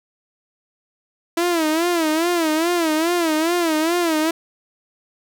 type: tone with vibrato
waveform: sawtooth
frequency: 329.6 Hz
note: E4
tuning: in tune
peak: -13 dBFS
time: 1.37-4.31 s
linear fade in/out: 5 ms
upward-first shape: sine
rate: 2.4 Hz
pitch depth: 120 cents each way
effects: none